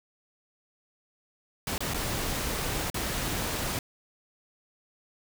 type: noise with dropouts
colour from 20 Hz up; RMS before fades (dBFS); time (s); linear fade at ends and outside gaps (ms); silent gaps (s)
pink; -31; 1.67-3.79; 2; 1.78-1.805 / 1.937-1.943 / 2.901-2.943
effects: none